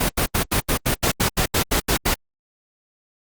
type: noise bursts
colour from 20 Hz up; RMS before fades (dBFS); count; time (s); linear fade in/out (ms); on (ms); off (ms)
pink; -19; 13; 0-2.144; 10; 92; 79
effects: Opus 32 kbps